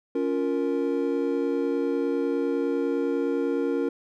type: chord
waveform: triangle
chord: Bb minor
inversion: first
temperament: just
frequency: 279.7 / 349.6 / 466.2 Hz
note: Db4 / F4 / Bb4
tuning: +16 / +2 / 0 cents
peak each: -25 / -27 / -25 dBFS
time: 0.15-3.89 s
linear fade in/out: 5 ms
effects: none